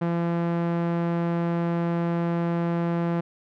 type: tone with low-pass filter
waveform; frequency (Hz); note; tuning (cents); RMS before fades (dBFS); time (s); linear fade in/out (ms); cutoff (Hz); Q
sawtooth; 170.1; F3; -45; -25; 0.01-3.21; 10; 1500; 0.63
effects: none